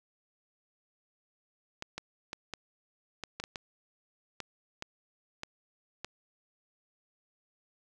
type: clicks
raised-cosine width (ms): 0.2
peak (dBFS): -20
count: 12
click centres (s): 1.824 / 1.98 / 2.331 / 2.537 / 3.237 / 3.4 / 3.439 / 3.558 / 4.403 / 4.824 / 5.434 / 6.046
effects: none